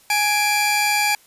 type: tone pair together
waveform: sawtooth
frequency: 833.3 / 2357 Hz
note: G#5 / D7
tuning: +6 / +6 cents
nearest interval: octave + tritone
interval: 1800 cents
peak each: -16 dBFS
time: 0.1-1.15 s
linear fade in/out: 2 ms
effects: white hiss -53 dBFS RMS until 1.26 s + resampled to 32000 Hz